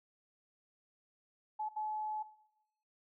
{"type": "tone bursts at uneven times", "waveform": "sine", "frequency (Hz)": 857, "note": "A5", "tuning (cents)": -46, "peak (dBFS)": -35, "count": 2, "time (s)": [[1.59, 1.69], [1.76, 2.23]], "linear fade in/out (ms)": 10, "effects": ["noise-tail reverb RT60 0.9 s tail -19 dB re dry"]}